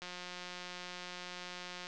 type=click train; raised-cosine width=0.2 ms; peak=-27 dBFS; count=332; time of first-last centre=0.02-1.869 s; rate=179 Hz; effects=low-pass 7000 Hz 12 dB/octave